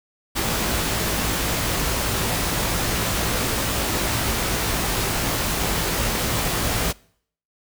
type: noise with comb filter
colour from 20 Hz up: pink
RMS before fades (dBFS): -23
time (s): 0.35-6.93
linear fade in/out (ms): 20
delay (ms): 18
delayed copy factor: +0.5
effects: noise-tail reverb RT60 0.6 s tail -24 dB re dry